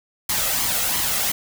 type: noise with flanger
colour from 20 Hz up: white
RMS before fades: -22 dBFS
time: 0.29-1.32 s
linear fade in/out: 5 ms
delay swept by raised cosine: 0.95 to 1.56 ms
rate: 2.9 Hz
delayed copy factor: +0.5
effects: none